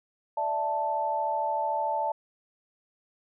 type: chord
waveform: sine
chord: D suspended second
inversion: none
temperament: just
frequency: 587.3 / 660.7 / 881 Hz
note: D5 / E5 / A5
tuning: 0 / +4 / +2 cents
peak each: -33 / -33 / -27 dBFS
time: 0.37-2.12 s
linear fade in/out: 5 ms
effects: none